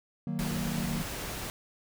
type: chord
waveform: triangle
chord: D# minor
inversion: none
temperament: just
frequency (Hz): 155.56 / 186.68 / 233.3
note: D#3 / F#3 / A#3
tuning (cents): 0 / +16 / +2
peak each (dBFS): -33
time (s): 0.27-1.02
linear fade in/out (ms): 2
type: noise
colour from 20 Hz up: pink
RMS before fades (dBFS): -37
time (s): 0.39-1.5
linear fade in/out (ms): 0
effects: none